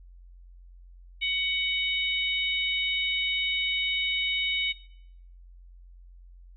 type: harmonic tone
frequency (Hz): 747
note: F#5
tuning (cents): +16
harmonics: 3 / 4 / 5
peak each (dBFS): -28 / -30 / -32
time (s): 1.21-4.73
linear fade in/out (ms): 20
effects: noise-tail reverb RT60 0.7 s tail -18 dB re dry + added 44 Hz sine -47 dBFS peak until 6.56 s